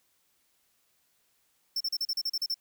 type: tone bursts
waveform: square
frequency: 5380 Hz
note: E8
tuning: 34 cents sharp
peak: -28 dBFS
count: 10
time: 1.76-2.543 s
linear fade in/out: 5 ms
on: 45 ms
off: 37 ms
effects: white hiss -71 dBFS RMS until 2.6 s